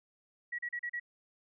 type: tone bursts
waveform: sine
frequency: 1922 Hz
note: B6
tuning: 48 cents flat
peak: -34 dBFS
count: 5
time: 0.52-0.999 s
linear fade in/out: 10 ms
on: 67 ms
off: 36 ms
effects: none

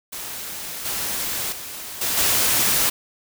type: noise with level steps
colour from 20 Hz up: white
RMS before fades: -32 / -26 / -34 / -23 / -19 dBFS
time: 0.12-2.9 s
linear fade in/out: 10 ms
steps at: 0.85 / 1.52 / 2.01 / 2.17 s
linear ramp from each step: 5 ms
effects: none

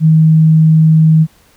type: tone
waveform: sine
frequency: 158.5 Hz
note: D#3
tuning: 32 cents sharp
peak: -4 dBFS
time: 0-1.27 s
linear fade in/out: 50 ms
effects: pink hiss -49 dBFS RMS until 1.56 s

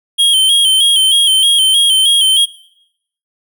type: tone with vibrato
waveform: square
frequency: 3183 Hz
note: G7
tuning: 26 cents sharp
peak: -8 dBFS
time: 0.18-2.46 s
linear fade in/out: 20 ms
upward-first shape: square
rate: 3.2 Hz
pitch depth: 48 cents each way
effects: noise-tail reverb RT60 0.8 s tail -21 dB re dry

